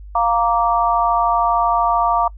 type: chord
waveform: sine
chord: Bb major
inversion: second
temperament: just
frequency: 699.2 / 932.3 / 1165.4 Hz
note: F5 / Bb5 / D6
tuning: +2 / 0 / -14 cents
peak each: -18 dBFS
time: 0.15-2.28 s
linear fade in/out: 5 ms
effects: noise-tail reverb RT60 0.1 s tail -25 dB re dry + added 50 Hz sine -33 dBFS peak until 2.37 s